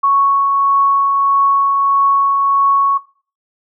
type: tone with tremolo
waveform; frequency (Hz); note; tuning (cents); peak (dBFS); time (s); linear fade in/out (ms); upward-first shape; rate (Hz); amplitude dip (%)
sine; 1108.7; C#6; 0; -8; 0.03-2.98; 10; triangle; 1.6; 30
effects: noise-tail reverb RT60 0.4 s tail -18 dB re dry